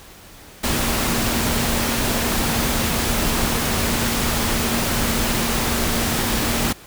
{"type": "tone in noise", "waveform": "sine", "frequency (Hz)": 233.1, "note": "A#3", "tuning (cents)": 0, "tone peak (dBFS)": -27, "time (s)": [0.63, 6.73], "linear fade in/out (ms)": 10, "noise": "pink", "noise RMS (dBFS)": -21, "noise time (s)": [0.63, 6.73], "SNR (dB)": -9, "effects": ["pink hiss -43 dBFS RMS until 6.86 s"]}